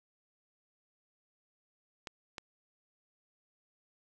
clicks, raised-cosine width 0.2 ms, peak -23 dBFS, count 2, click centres 2.072 / 2.382 s, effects none

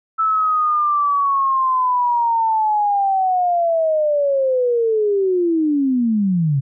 sine linear sweep, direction down, 1318.5 to 130.81 Hz, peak -14 dBFS, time 0.18-6.61 s, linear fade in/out 20 ms, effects none

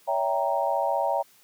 sine chord, C# diminished seventh, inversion none, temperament equal with one note detuned, 564.7 / 659.3 / 784 / 932.3 Hz, C#5 / E5 / G5 / Bb5, +32 / 0 / 0 / 0 cents, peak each -28 dBFS, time 0.07-1.23 s, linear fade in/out 20 ms, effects white hiss -58 dBFS RMS until 1.43 s + high-pass 80 Hz 12 dB/octave

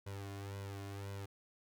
sawtooth tone with flanger, 99.3 Hz, G2, 23 cents sharp, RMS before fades -45 dBFS, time 0.06-1.26 s, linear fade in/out 10 ms, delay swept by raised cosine 2 to 2.85 ms, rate 1.9 Hz, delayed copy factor +0.95, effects none

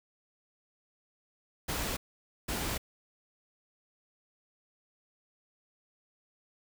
pink noise bursts at uneven times, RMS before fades -34 dBFS, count 2, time 1.68-1.97 / 2.48-2.78 s, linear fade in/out 10 ms, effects none

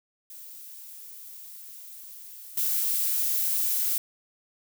violet noise with level steps, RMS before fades -44 / -26 dBFS, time 0.3-3.98 s, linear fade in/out 2 ms, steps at 2.57 s, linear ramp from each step 5 ms, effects none

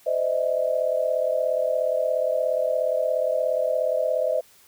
sine tone cluster, 514 / 606 / 643 Hz, C5 / D#5 / E5, -31 / -46 / -43 cents, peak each -25 dBFS, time 0.06-4.41 s, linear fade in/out 10 ms, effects white hiss -55 dBFS RMS until 4.67 s

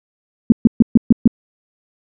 sine tone bursts, 229.6 Hz, A#3, 26 cents flat, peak -3 dBFS, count 6, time 0.5-1.276 s, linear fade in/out 2 ms, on 21 ms, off 130 ms, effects none

